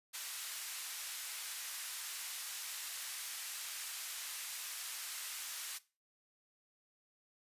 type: band-pass noise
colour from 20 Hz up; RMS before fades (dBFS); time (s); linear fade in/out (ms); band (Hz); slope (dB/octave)
white; -44; 0.13-5.79; 20; 1300 to 13000; 12
effects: noise-tail reverb RT60 0.3 s tail -18 dB re dry + resampled to 32000 Hz